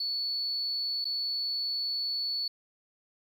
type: tone with dropouts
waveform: triangle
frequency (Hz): 4435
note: C#8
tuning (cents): 0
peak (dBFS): -26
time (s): 0-2.48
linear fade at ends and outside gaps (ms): 5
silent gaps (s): 1.044-1.052
effects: tanh soft clip ceiling -27 dBFS